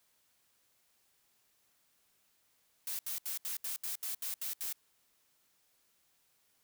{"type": "noise bursts", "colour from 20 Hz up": "blue", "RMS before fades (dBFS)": -38, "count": 10, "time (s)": [2.87, 4.727], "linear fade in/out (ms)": 2, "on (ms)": 120, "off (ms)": 73, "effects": ["white hiss -73 dBFS RMS until 6.63 s"]}